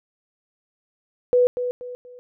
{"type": "tone with echo", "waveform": "sine", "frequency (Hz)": 493.9, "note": "B4", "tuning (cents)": 0, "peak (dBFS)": -13, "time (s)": [1.33, 1.47], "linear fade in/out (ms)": 0, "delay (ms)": 240, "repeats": 3, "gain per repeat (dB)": -9, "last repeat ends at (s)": 2.19, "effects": []}